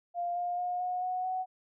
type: tone with pitch steps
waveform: sine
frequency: 698.5 / 707.4 / 716.5 / 725.6 / 734.9 / 744.3 Hz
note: F5 / F5 / F5 / F#5 / F#5 / F#5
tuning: 0 / +22 / +44 / -34 / -12 / +10 cents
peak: -30 dBFS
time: 0.14-1.46 s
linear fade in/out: 50 ms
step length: 220 ms
effects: none